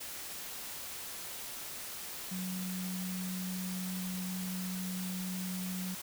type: tone in noise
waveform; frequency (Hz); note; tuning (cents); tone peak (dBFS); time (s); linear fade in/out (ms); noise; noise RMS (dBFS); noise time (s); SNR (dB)
sine; 184.6; F#3; -4; -36; 2.31-5.95; 10; white; -43; 0-6.02; +4
effects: none